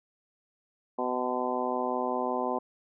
harmonic tone with a mistuned harmonic, 125.4 Hz, B2, 27 cents sharp, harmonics 2 / 3 / 4 / 5 / 6 / 7 / 8, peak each -35 / -35 / -35 / -35 / -35 / -35 / -35 dBFS, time 0.98-2.59 s, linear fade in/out 10 ms, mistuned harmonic 8, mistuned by +28 cents, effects none

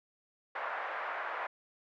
white band-pass noise, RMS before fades -38 dBFS, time 0.55-1.47 s, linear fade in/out 5 ms, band 570 to 1700 Hz, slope 24 dB/octave, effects none

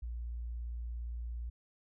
sine tone, 58.7 Hz, A#1, 13 cents sharp, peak -37 dBFS, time 0.02-1.5 s, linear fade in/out 10 ms, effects none

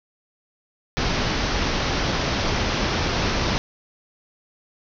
pink low-pass noise, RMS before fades -23 dBFS, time 0.97-3.58 s, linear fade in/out 0 ms, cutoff 6000 Hz, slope 96 dB/octave, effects none

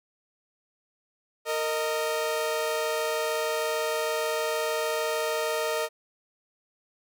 sawtooth tone pair together, 460.1 / 622.3 Hz, A#4 / D#5, -23 / 0 cents, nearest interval perfect fourth, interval 523 cents, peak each -25 dBFS, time 1.45-5.89 s, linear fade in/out 50 ms, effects none

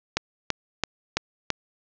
click train, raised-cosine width 0.2 ms, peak -5 dBFS, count 5, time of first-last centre 0.17-1.503 s, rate 3 Hz, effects resampled to 16000 Hz + 7-bit

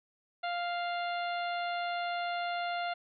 harmonic tone, 698.5 Hz, F5, in tune, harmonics 1 / 2 / 3 / 4 / 5 / 6, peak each -33 / -39 / -43 / -45 / -47 / -49 dBFS, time 0.43-2.94 s, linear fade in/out 10 ms, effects none

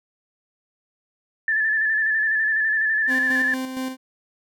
sine tone with vibrato, 1749 Hz, A6, 11 cents flat, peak -18 dBFS, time 1.48-3.54 s, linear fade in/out 2 ms, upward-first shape square, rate 12 Hz, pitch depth 34 cents each way
40% pulse tone with tremolo, 260 Hz, C4, 11 cents flat, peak -24 dBFS, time 3.07-3.97 s, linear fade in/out 50 ms, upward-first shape square, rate 4.3 Hz, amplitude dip 45%
effects none

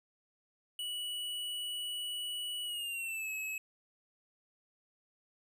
square tone with pitch glide, 2942 to 2576 Hz, F#7 to E7, -11 to -41 cents, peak -37 dBFS, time 0.79-3.58 s, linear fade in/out 2 ms, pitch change -230 cents, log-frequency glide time 2.64-3.3 s, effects none

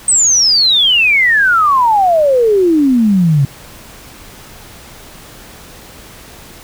sine exponential sweep, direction down, 8372 to 133.7 Hz, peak -7 dBFS, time 0.08-3.45 s, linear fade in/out 2 ms, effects pink hiss -36 dBFS RMS until 6.63 s

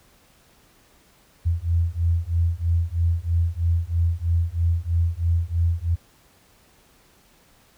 sine beating tone pair, 83.1 / 86.2 Hz, E2 / F2, +15 / -22 cents, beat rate 3.1 Hz, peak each -22 dBFS, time 1.45-5.96 s, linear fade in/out 20 ms, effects pink hiss -57 dBFS RMS until 7.77 s

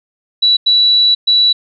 sine tone bursts at uneven times, 3936 Hz, B7, 7 cents flat, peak -7 dBFS, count 3, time 0.42-0.57 / 0.66-1.15 / 1.27-1.53 s, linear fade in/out 10 ms, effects none

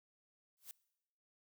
blue noise with exponential growth, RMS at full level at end -45 dBFS, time 0.57-0.71 s, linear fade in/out 1 ms, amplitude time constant 29 ms, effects noise-tail reverb RT60 0.9 s tail -22 dB re dry

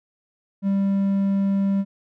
triangle tone, 196.7 Hz, G3, 6 cents sharp, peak -16 dBFS, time 0.62-1.85 s, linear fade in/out 50 ms, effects none

